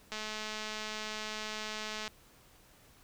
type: click train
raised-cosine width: 0.2 ms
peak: -22 dBFS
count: 422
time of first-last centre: 0.12-2.078 s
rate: 215 Hz
effects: pink hiss -61 dBFS RMS until 3.03 s